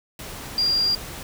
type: tone in noise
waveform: sine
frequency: 4785 Hz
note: D8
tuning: 32 cents sharp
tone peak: -18 dBFS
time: 0.58-0.95 s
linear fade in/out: 2 ms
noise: pink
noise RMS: -36 dBFS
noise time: 0.19-1.23 s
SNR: +15 dB
effects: none